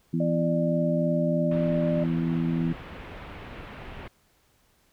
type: harmonic tone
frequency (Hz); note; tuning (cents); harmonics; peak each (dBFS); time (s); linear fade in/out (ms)
83.2; E2; +17; 2 / 3 / 4; -25 / -28 / -33; 0.13-2.73; 10
type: tone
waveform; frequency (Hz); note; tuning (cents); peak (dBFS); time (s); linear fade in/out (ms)
sine; 597; D5; +28; -26; 0.2-2.04; 5
type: low-pass noise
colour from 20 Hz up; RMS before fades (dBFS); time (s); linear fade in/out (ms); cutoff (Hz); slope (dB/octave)
pink; -41; 1.51-4.08; 5; 2900; 24
effects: pink hiss -65 dBFS RMS until 4.92 s